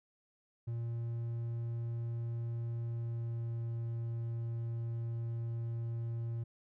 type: tone with pitch glide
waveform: triangle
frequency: 116.8 to 116.06 Hz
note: A#2 to A#2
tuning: +4 to -7 cents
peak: -33 dBFS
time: 0.67-6.44 s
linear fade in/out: 10 ms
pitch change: -11 cents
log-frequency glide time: 2.8-3.64 s
effects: none